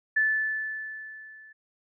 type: tone with level ramp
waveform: sine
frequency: 1746 Hz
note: A6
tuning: 14 cents flat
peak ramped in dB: -19 to -48 dBFS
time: 0.16-1.53 s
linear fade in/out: 10 ms
effects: none